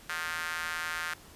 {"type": "tone with high-pass filter", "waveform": "square", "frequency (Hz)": 82.41, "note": "E2", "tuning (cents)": 0, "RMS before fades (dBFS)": -35, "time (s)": [0.09, 1.14], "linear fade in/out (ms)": 5, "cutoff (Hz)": 1500, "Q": 3.1, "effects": ["pink hiss -53 dBFS RMS until 1.35 s", "resampled to 32000 Hz"]}